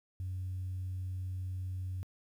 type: tone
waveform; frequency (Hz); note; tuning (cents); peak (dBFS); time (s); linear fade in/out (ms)
sine; 92.5; F#2; 0; -34; 0.2-2.03; 0
effects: tanh soft clip ceiling -32 dBFS + 11-bit